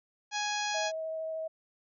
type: harmonic tone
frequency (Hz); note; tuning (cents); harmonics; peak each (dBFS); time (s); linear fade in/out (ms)
832; G#5; +3; 1 / 2 / 3 / 4 / 5 / 6 / 7 / 8; -34 / -37 / -39 / -40 / -41 / -42 / -42 / -43; 0.31-0.92; 50
type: tone with vibrato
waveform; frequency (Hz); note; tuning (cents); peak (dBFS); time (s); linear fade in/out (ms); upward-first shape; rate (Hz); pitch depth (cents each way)
sine; 640; D#5; +49; -33; 0.74-1.48; 10; triangle; 13; 10
effects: none